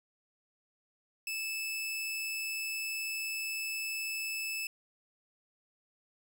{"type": "tone", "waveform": "sawtooth", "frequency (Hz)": 2621, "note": "E7", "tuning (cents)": -11, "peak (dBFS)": -31, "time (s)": [1.27, 4.67], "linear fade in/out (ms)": 2, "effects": []}